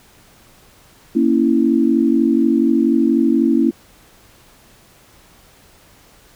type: chord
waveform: sine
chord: A# diminished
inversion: none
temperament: equal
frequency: 233.1 / 277.2 / 329.6 Hz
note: A#3 / C#4 / E4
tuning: 0 / 0 / 0 cents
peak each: -16 dBFS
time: 1.15-3.71 s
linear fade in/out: 10 ms
effects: pink hiss -49 dBFS RMS until 6.35 s